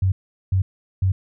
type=tone bursts; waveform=sine; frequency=94.6 Hz; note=F#2; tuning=39 cents sharp; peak=-15 dBFS; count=3; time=0.02-1.12 s; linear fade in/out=5 ms; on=100 ms; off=400 ms; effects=none